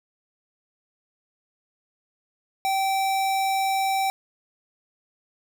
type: tone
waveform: square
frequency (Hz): 775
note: G5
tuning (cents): -20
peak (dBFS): -22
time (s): 2.65-4.1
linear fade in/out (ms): 0
effects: none